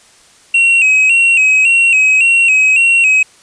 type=tone with vibrato; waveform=triangle; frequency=2637 Hz; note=E7; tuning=in tune; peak=-5 dBFS; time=0.54-3.23 s; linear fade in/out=5 ms; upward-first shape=square; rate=1.8 Hz; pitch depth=63 cents each way; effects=white hiss -45 dBFS RMS until 3.42 s + resampled to 22050 Hz